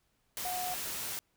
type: tone in noise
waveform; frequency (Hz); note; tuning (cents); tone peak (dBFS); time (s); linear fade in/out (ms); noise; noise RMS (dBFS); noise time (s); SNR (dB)
sine; 727; F#5; -31; -35; 0.45-0.74; 0; white; -38; 0.37-1.19; 0
effects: pink hiss -75 dBFS RMS until 1.36 s